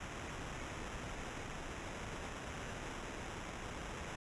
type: noise with sample-and-hold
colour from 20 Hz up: pink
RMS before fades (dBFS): -45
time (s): 0-4.16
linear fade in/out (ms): 10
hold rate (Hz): 4410
effects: resampled to 22050 Hz